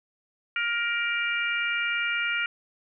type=harmonic tone; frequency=470.3 Hz; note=A#4; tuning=15 cents sharp; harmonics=3 / 4 / 5 / 6; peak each=-28 / -33 / -29 / -33 dBFS; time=0.56-2.46 s; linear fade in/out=2 ms; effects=none